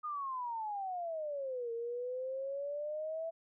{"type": "exponential two-way sweep", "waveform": "sine", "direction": "down then up", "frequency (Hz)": [1243, 458.9, 663], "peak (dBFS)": -36, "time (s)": [0.03, 3.31], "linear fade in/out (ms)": 20, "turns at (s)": 1.72, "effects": []}